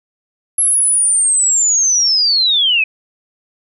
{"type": "linear sweep", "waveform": "sine", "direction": "down", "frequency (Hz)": [11175, 2489], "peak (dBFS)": -10, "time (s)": [0.58, 2.84], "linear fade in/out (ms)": 5, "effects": []}